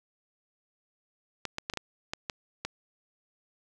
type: clicks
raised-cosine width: 0.2 ms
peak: -15 dBFS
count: 8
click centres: 1.453 / 1.584 / 1.699 / 1.737 / 1.773 / 2.135 / 2.298 / 2.65 s
effects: none